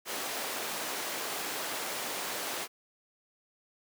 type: high-pass noise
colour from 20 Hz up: pink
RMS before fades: -36 dBFS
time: 0.05-2.68 s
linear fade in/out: 50 ms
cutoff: 410 Hz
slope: 12 dB/octave
effects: none